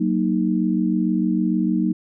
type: chord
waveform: sine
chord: D# minor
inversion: first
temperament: just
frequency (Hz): 186.68 / 233.3 / 311.1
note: F#3 / A#3 / D#4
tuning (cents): +16 / +2 / 0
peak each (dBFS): -21 / -22 / -22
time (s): 0-1.93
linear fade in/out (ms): 10
effects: none